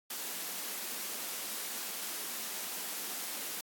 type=high-pass noise; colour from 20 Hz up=white; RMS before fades=-39 dBFS; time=0.1-3.61 s; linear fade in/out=5 ms; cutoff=170 Hz; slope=96 dB/octave; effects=AAC 64 kbps